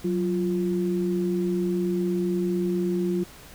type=tone pair together; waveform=sine; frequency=185 / 349.2 Hz; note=F#3 / F4; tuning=0 / 0 cents; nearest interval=major seventh; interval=1100 cents; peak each=-25 / -25 dBFS; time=0.04-3.24 s; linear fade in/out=10 ms; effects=pink hiss -47 dBFS RMS until 3.54 s